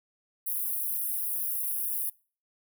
white high-pass noise, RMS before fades -31 dBFS, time 0.46-2.1 s, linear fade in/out 10 ms, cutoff 9700 Hz, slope 96 dB/octave, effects noise-tail reverb RT60 0.4 s tail -24 dB re dry

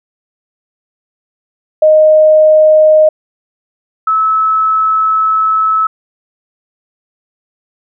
sine tone pair in turn, 620 / 1299.8 Hz, D#5 / E6, -6 / -25 cents, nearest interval octave + minor second, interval 1281 cents, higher second, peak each -3 / -8 dBFS, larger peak first, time 1.82-3.09 / 4.07-5.87 s, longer second, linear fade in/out 5 ms, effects none

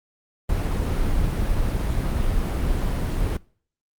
brown noise, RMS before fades -22 dBFS, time 0.49-3.37 s, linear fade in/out 5 ms, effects noise-tail reverb RT60 0.5 s tail -24 dB re dry + Opus 32 kbps

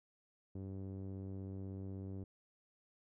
sawtooth tone with low-pass filter, 96.3 Hz, G2, 30 cents flat, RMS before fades -45 dBFS, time 0.55-2.24 s, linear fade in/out 5 ms, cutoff 370 Hz, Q 1.3, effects none

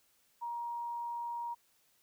sine tone, 945 Hz, A#5, 23 cents sharp, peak -36 dBFS, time 0.41-1.55 s, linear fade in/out 20 ms, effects white hiss -71 dBFS RMS until 2.02 s

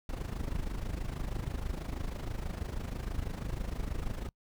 brown noise with amplitude modulation, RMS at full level -33 dBFS, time 0.09-4.29 s, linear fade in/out 2 ms, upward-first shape sine, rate 26.2 Hz, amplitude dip 75%, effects noise-tail reverb RT60 0.1 s tail -25 dB re dry

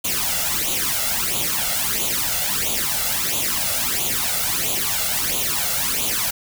white noise with flanger, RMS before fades -22 dBFS, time 0.04-6.31 s, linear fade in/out 10 ms, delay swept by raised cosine 0.28 to 1.48 ms, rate 1.5 Hz, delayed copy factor +0.75, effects none

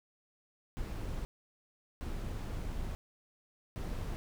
brown noise bursts at uneven times, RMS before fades -38 dBFS, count 3, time 0.77-1.25 / 2.01-2.95 / 3.76-4.16 s, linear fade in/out 0 ms, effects none

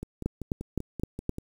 two click trains, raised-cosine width 3 ms, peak -14 / -22 dBFS, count 5 / 8, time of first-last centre 0.26-1.294 / 0.03-1.384 s, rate 3.87 / 5.17 Hz, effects 8-bit

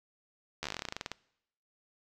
slowing click train, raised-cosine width 0.2 ms, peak -18 dBFS, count 18, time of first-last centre 0.63-1.117 s, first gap 12 ms, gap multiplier 1.1, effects noise-tail reverb RT60 0.8 s tail -23 dB re dry

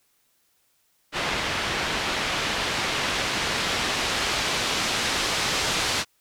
white noise with low-pass filter sweep, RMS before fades -26 dBFS, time 1.12-6.05 s, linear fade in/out 50 ms, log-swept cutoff 2900 to 5100 Hz, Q 0.74, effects white hiss -67 dBFS RMS until 6.2 s

